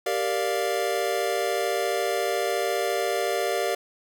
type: chord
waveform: square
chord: G minor seventh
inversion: none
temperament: equal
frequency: 392 / 466.2 / 587.3 / 698.5 Hz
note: G4 / Bb4 / D5 / F5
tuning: 0 / 0 / 0 / 0 cents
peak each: -30 dBFS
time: 0.06-3.75 s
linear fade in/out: 5 ms
effects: none